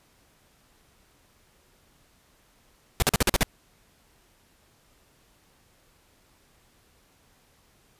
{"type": "noise bursts", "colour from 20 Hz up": "pink", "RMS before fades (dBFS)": -20, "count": 7, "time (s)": [3, 3.431], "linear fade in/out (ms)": 0, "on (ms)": 23, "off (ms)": 45, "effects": ["pink hiss -62 dBFS RMS until 7.99 s", "resampled to 32000 Hz"]}